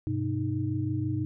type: tone cluster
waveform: sine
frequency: 100.4 / 126.5 / 308.3 Hz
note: G2 / B2 / D#4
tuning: +42 / +42 / -16 cents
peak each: -31 dBFS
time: 0.07-1.25 s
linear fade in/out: 0 ms
effects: none